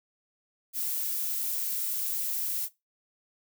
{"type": "noise", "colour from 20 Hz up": "violet", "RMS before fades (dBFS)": -31, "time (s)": [0.73, 2.69], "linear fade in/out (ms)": 50, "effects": ["noise-tail reverb RT60 0.2 s tail -18 dB re dry"]}